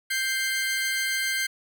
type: tone pair together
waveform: sawtooth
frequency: 1571.7 / 2098 Hz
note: G6 / C7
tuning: +4 / +4 cents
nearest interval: perfect fourth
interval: 500 cents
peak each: -24 dBFS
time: 0.1-1.47 s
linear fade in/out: 10 ms
effects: none